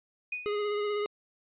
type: tone with exponential decay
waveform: sine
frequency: 2478 Hz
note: D#7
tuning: 8 cents flat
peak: -29 dBFS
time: 0.32-0.67 s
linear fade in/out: 5 ms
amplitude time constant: 74 ms
type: tone with vibrato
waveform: square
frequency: 415.3 Hz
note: G#4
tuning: in tune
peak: -29 dBFS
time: 0.46-1.06 s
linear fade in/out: 0 ms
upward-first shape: sine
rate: 16 Hz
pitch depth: 19 cents each way
effects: resampled to 8000 Hz